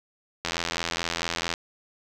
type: click train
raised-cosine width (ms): 0.2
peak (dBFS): -9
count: 93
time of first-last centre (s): 0.45-1.539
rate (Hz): 84.5
effects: none